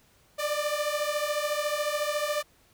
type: beating tone pair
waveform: sawtooth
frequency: 587.3 / 601.3 Hz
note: D5 / D5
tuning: 0 / +41 cents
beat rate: 14 Hz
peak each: -26 dBFS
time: 0.38-2.43 s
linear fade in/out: 20 ms
effects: pink hiss -62 dBFS RMS until 2.73 s